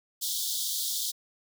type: high-pass noise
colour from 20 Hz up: pink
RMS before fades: -31 dBFS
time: 0.21-1.12 s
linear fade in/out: 20 ms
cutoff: 3300 Hz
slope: 96 dB/octave
effects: none